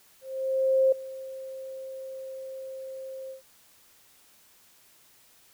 sine tone with ADSR envelope, 529 Hz, C5, 19 cents sharp, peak -17 dBFS, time 0.21-3.42 s, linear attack 710 ms, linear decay 6 ms, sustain -19 dB, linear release 120 ms, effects white hiss -59 dBFS RMS until 5.53 s

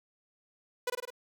sawtooth tone with echo, 493.9 Hz, B4, in tune, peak -25 dBFS, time 0.87-0.9 s, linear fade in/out 5 ms, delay 51 ms, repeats 4, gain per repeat -3 dB, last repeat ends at 1.104 s, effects none

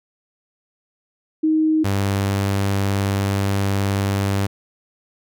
sine / sawtooth tone pair in turn, 313.6 / 98.89 Hz, D#4 / G2, +14 / +16 cents, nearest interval octave + minor sixth, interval 1998 cents, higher first, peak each -14 dBFS, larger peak neither, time 1.43-1.84 / 1.84-4.47 s, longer second, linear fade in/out 10 ms, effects none

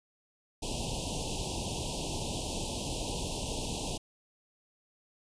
pink band-stop noise, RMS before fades -35 dBFS, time 0.62-3.98 s, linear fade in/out 10 ms, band 970 to 2600 Hz, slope 96 dB/octave, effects resampled to 22050 Hz

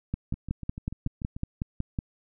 two click trains, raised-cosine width 5 ms, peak -16 / -24 dBFS, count 11 / 8, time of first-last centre 0.14-1.988 / 0.34-1.365 s, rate 5.41 / 6.83 Hz, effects none

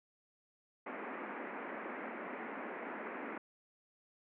pink band-pass noise, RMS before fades -44 dBFS, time 0.86-3.38 s, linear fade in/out 5 ms, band 220 to 2300 Hz, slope 48 dB/octave, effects none

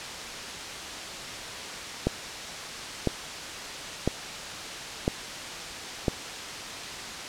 click train, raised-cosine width 2 ms, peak -9 dBFS, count 5, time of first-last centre 2.07-6.082 s, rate 0.997 Hz, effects white hiss -36 dBFS RMS until 7.28 s + low-pass 6000 Hz 12 dB/octave

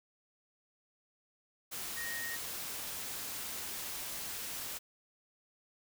sine tone in noise, 1864.7 Hz, A#6, in tune, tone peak -39 dBFS, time 1.96-2.37 s, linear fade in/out 20 ms, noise white, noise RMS -41 dBFS, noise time 1.71-4.79 s, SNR -1 dB, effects none

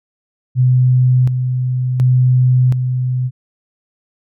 sine tone with tremolo, 126.8 Hz, B2, 46 cents sharp, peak -8 dBFS, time 0.55-3.31 s, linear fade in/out 50 ms, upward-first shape square, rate 0.69 Hz, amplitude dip 50%, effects none

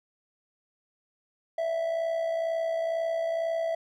triangle tone with amplitude modulation, 659.3 Hz, E5, in tune, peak -22 dBFS, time 1.58-3.75 s, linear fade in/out 5 ms, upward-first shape sine, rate 62.1 Hz, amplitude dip 50%, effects none

